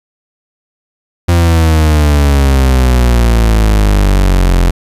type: exponential sweep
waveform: 40% pulse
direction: down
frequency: 87.31 to 43 Hz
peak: -5 dBFS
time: 1.28-4.71 s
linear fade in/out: 10 ms
effects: resampled to 32000 Hz